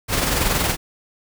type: noise with amplitude modulation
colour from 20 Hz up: pink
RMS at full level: -18 dBFS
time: 0.08-0.77 s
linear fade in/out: 50 ms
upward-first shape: sine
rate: 21.3 Hz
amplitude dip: 45%
effects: none